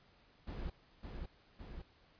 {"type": "noise with echo", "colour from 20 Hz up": "brown", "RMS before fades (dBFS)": -42, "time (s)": [0.47, 0.7], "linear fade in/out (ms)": 5, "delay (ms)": 560, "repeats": 2, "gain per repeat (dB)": -3, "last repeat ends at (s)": 1.82, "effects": ["pink hiss -67 dBFS RMS until 2.19 s", "resampled to 11025 Hz"]}